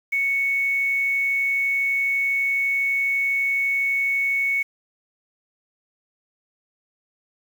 sine tone with quantisation, 2217 Hz, C#7, in tune, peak -19 dBFS, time 0.12-4.63 s, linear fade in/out 10 ms, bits 7, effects none

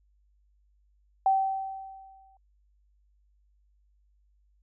sine tone with exponential decay, 772 Hz, G5, 27 cents flat, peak -18 dBFS, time 1.26-2.37 s, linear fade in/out 2 ms, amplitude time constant 240 ms, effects added 50 Hz sine -63 dBFS peak until 4.62 s

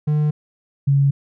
triangle / sine tone pair in turn, 150.3 / 139.31 Hz, D3 / C#3, +40 / +9 cents, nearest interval minor second, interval 131 cents, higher first, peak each -13 / -12 dBFS, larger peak second, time 0.07-0.31 / 0.87-1.11 s, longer neither, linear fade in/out 10 ms, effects none

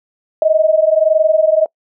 sine tone pair together, 619 / 640.5 Hz, D#5 / E5, -9 / -50 cents, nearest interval minor second, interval 59 cents, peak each -12 dBFS, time 0.42-1.66 s, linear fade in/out 2 ms, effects noise-tail reverb RT60 0.1 s tail -26 dB re dry

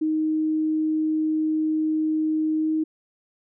sine tone with pitch glide, 312.2 to 314.2 Hz, D#4 to D#4, +6 to +17 cents, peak -20 dBFS, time 0.01-2.84 s, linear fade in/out 10 ms, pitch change +11 cents, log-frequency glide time 2.56-2.72 s, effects none

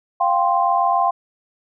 sine chord, F suspended second, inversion none, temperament just, 698.5 / 785.8 / 1047.7 Hz, F5 / G5 / C6, 0 / +4 / +2 cents, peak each -19 dBFS, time 0.2-1.11 s, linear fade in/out 10 ms, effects none

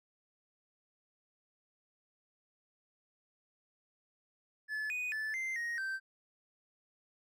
triangle tone with pitch steps, 1726 / 2484 / 1745 / 2083 / 1875 / 1558 Hz, A6 / D#7 / A6 / C7 / A#6 / G6, -34 / -3 / -15 / -8 / +10 / -11 cents, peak -33 dBFS, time 4.68-6 s, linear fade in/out 50 ms, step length 220 ms, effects none

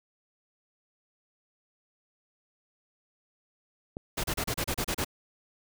click, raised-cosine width 2 ms, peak -23 dBFS, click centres 3.969 s
pink noise bursts, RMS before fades -30 dBFS, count 9, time 4.17-5.047 s, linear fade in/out 10 ms, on 69 ms, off 32 ms
effects none

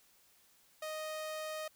sawtooth tone, 622.3 Hz, D#5, in tune, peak -35 dBFS, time 0.82-1.68 s, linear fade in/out 5 ms, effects white hiss -67 dBFS RMS until 1.75 s

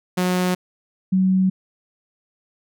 sawtooth / sine tone pair in turn, 181.6 / 187.9 Hz, F#3 / F#3, -32 / +27 cents, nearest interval minor second, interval 59 cents, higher second, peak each -14 dBFS, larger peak neither, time 0.17-0.55 / 1.12-1.5 s, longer neither, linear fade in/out 10 ms, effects none

